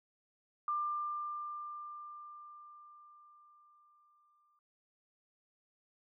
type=tone with exponential decay; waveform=sine; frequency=1192 Hz; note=D6; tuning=25 cents sharp; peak=-31 dBFS; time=0.68-4.59 s; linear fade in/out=2 ms; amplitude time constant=850 ms; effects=none